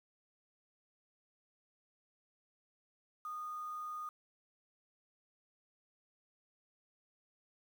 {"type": "tone with quantisation", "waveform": "sine", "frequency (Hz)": 1231, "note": "D#6", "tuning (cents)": -19, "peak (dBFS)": -40, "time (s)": [3.25, 4.09], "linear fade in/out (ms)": 2, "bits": 10, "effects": []}